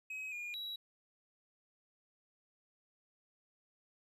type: tone with pitch steps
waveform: triangle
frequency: 2542 / 2427 / 3888 Hz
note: D#7 / D#7 / B7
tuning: +36 / -44 / -28 cents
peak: -39 dBFS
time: 0.1-0.76 s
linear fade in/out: 5 ms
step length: 220 ms
effects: none